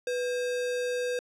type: tone with sample-and-hold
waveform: sine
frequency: 493.9 Hz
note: B4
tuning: in tune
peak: -27 dBFS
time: 0.07-1.19 s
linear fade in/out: 2 ms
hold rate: 2100 Hz
effects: low-pass 8000 Hz 12 dB/octave